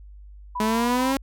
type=tone; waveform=sine; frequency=987.8 Hz; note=B5; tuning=in tune; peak=-26 dBFS; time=0.55-1.13 s; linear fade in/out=10 ms
type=exponential sweep; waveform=sawtooth; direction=up; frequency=213.1 to 274.2 Hz; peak=-17 dBFS; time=0.6-1.17 s; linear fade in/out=2 ms
effects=added 50 Hz sine -41 dBFS peak until 1.22 s